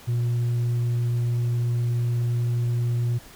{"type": "tone", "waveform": "sine", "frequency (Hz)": 119.7, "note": "A#2", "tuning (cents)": 46, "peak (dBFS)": -18, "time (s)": [0.07, 3.19], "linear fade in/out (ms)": 20, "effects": ["tanh soft clip ceiling -20 dBFS", "pink hiss -47 dBFS RMS until 3.35 s"]}